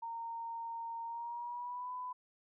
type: tone with pitch glide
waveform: sine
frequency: 922 to 999.7 Hz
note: A#5 to B5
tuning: -19 to +21 cents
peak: -39 dBFS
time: 0.02-2.13 s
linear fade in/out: 10 ms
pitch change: +140 cents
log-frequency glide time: 1.04-1.92 s
effects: none